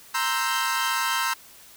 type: chord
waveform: sawtooth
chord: C dominant seventh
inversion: third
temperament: equal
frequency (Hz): 932.3 / 1046.5 / 1318.5 / 1568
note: Bb5 / C6 / E6 / G6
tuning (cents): 0 / 0 / 0 / 0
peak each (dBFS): -25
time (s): 0.14-1.34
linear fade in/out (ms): 10
effects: white hiss -49 dBFS RMS until 1.76 s